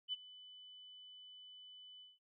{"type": "tone with ADSR envelope", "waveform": "sine", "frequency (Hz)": 3000, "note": "F#7", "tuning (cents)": 23, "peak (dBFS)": -35, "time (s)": [0.08, 2.19], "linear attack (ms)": 49, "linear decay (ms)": 24, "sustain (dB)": -19, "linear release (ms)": 180, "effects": []}